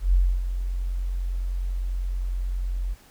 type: tone with ADSR envelope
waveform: sine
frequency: 44.89 Hz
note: F1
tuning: 48 cents sharp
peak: -14 dBFS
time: 0-2.95 s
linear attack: 130 ms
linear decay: 280 ms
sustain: -10 dB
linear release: 27 ms
effects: pink hiss -54 dBFS RMS until 3.1 s